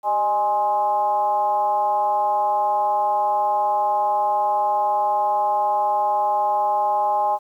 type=tone with frequency modulation; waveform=sine; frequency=830.6 Hz; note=G#5; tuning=in tune; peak=-17 dBFS; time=0.03-7.39 s; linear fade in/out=50 ms; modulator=219 Hz; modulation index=0.75; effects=9-bit